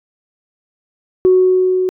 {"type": "tone with level ramp", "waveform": "sine", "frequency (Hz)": 370, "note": "F#4", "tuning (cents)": 0, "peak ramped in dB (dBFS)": [-5, -13], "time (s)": [1.25, 1.89], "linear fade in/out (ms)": 0, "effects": ["tanh soft clip ceiling -2 dBFS"]}